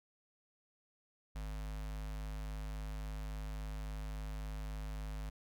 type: tone with notch filter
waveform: square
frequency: 51.8 Hz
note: G#1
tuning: 4 cents flat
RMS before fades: -42 dBFS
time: 1.35-5.3 s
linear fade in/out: 10 ms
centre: 360 Hz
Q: 1.6
effects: none